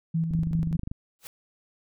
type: tone with tremolo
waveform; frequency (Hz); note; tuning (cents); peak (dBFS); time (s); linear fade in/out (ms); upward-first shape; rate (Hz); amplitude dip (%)
sine; 163.6; E3; -13; -22; 0.14-0.77; 10; square; 5.1; 40
type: click train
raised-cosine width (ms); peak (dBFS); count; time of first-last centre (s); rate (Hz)
5; -21; 16; 0.31-0.915; 24.8
type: noise with exponential growth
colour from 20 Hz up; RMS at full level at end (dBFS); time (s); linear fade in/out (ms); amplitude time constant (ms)
white; -37; 1.19-1.27; 0; 17
effects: none